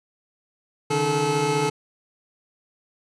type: tone cluster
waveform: 25% pulse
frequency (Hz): 139.3 / 154.3 / 432.3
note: C#3 / D#3 / A4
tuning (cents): +9 / -14 / -31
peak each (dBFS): -26 / -23 / -18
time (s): 0.9-1.7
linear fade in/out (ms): 10
effects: resampled to 24000 Hz